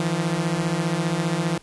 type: beating tone pair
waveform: sawtooth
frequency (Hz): 157.9 / 172.9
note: D#3 / F3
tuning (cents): +26 / -17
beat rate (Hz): 15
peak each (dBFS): -21 / -20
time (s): 0-1.58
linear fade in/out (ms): 2
effects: pink hiss -52 dBFS RMS until 1.62 s + resampled to 24000 Hz